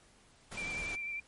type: noise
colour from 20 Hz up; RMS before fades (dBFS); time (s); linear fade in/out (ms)
pink; -44; 0.51-0.96; 10
type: tone with vibrato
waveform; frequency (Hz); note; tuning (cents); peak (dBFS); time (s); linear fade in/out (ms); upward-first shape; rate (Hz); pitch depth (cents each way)
sine; 2349; D7; 0; -36; 0.57-1.2; 5; triangle; 10; 29
effects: pink hiss -63 dBFS RMS until 1.27 s + MP3 48 kbps